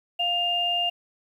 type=tone pair together; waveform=sine; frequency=702 / 2808 Hz; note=F5 / F7; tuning=+9 / +9 cents; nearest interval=2 octaves; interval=2400 cents; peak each=-28 / -23 dBFS; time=0.19-0.9 s; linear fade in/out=10 ms; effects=9-bit